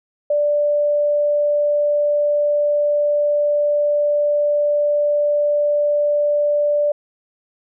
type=tone; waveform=sine; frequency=587.3 Hz; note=D5; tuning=in tune; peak=-14 dBFS; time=0.3-6.92 s; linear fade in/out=5 ms; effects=none